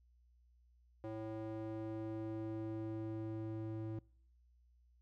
square tone with band-pass filter sweep, 110 Hz, A2, in tune, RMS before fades -43 dBFS, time 1.04-3.99 s, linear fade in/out 0 ms, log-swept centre 460 to 240 Hz, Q 1.7, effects noise-tail reverb RT60 0.6 s tail -26 dB re dry + added 60 Hz sine -66 dBFS peak until 5.01 s

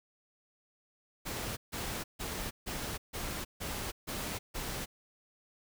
pink noise bursts, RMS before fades -38 dBFS, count 8, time 1.25-4.86 s, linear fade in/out 20 ms, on 320 ms, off 150 ms, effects none

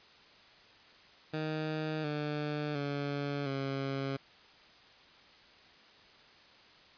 15% pulse tone with pitch steps, 155.56 / 148.96 / 142.65 / 136.6 Hz, D#3 / D3 / C#3 / C#3, 0 / +25 / +50 / -25 cents, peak -27 dBFS, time 1.33-4.17 s, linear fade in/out 10 ms, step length 710 ms, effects white hiss -58 dBFS RMS until 6.97 s + resampled to 11025 Hz

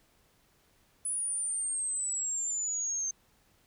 sine exponential sweep, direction down, 9956 to 6272 Hz, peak -30 dBFS, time 1.05-3.11 s, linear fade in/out 5 ms, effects pink hiss -67 dBFS RMS until 3.66 s

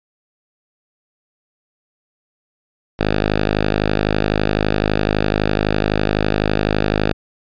5% pulse tone, 51.91 Hz, G#1, in tune, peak -4 dBFS, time 2.99-7.13 s, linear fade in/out 5 ms, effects resampled to 11025 Hz

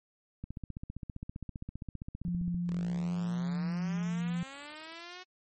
click train, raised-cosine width 5 ms, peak -27 dBFS, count 33, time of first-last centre 0.44-2.545 s, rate 15.2 Hz
sine tone with pitch glide, 174.6 to 173.19 Hz, F3 to F3, 0 to -14 cents, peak -30 dBFS, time 2.25-4.43 s, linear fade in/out 0 ms, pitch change -14 cents, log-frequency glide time 3.74-4.27 s
5% pulse linear sweep, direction up, 30.18 to 370 Hz, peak -33 dBFS, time 2.66-5.24 s, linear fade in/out 20 ms
effects MP3 32 kbps

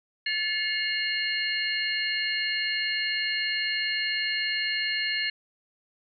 sine tone cluster, 1737 / 2162 / 2833 / 4225 Hz, A6 / C#7 / F7 / C8, -23 / -44 / +24 / +16 cents, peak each -31 dBFS, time 0.26-5.3 s, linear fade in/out 5 ms, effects none

